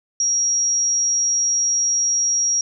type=tone; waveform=sine; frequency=5660 Hz; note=F8; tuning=22 cents sharp; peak=-16 dBFS; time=0.2-2.61 s; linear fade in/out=2 ms; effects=none